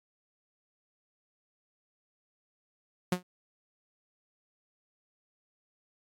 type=tone with exponential decay; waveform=sawtooth; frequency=180.6 Hz; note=F#3; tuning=42 cents flat; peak=-19 dBFS; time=3.12-3.23 s; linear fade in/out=5 ms; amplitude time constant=22 ms; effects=AAC 64 kbps